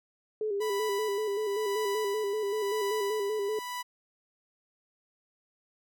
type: tone with vibrato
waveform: sine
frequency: 415.3 Hz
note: G#4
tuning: in tune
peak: -28 dBFS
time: 0.41-3.59 s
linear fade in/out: 2 ms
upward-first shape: square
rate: 5.2 Hz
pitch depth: 62 cents each way
type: tone with tremolo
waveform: sawtooth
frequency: 987.8 Hz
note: B5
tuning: in tune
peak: -29 dBFS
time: 0.6-3.83 s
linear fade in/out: 20 ms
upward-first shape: sine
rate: 0.98 Hz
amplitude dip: 60%
effects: none